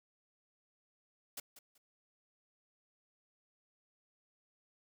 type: noise with echo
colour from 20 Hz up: white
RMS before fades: -43 dBFS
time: 1.37-1.4 s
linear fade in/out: 5 ms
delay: 190 ms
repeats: 2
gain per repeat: -13 dB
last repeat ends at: 1.78 s
effects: none